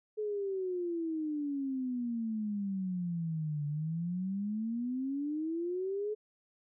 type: exponential two-way sweep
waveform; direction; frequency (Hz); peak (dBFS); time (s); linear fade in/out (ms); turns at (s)
sine; down then up; 431.2 to 145 to 431.2; -32; 0.17-6.15; 20; 3.66
effects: none